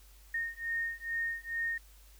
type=beating tone pair; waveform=sine; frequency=1842 / 1844.3 Hz; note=A#6 / A#6; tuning=-21 / -19 cents; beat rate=2.3 Hz; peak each=-36 / -36 dBFS; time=0.34-1.78 s; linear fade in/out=5 ms; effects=added 50 Hz sine -55 dBFS peak until 2.19 s + white hiss -62 dBFS RMS until 2.19 s